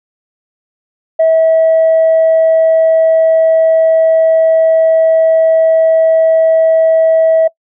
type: tone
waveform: sine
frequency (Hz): 647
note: E5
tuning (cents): -32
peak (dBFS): -4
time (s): 1.19-7.48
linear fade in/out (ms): 10
effects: noise-tail reverb RT60 0.1 s tail -22 dB re dry + tanh soft clip ceiling -3 dBFS